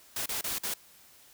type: noise with dropouts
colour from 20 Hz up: white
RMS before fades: -33 dBFS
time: 0.16-0.74 s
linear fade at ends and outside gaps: 5 ms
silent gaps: 0.26-0.289 / 0.412-0.44 / 0.585-0.633 s
effects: white hiss -57 dBFS RMS until 1.33 s